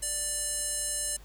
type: tone with band-pass filter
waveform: square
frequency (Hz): 587.3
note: D5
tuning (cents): 0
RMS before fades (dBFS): -32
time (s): 0.02-1.17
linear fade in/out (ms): 10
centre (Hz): 8800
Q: 4
effects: added 50 Hz sine -47 dBFS peak until 1.24 s + pink hiss -57 dBFS RMS until 1.24 s